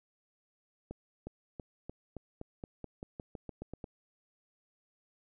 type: accelerating click train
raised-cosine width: 2 ms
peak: -28 dBFS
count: 15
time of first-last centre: 0.91-3.842 s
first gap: 360 ms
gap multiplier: 0.91
effects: none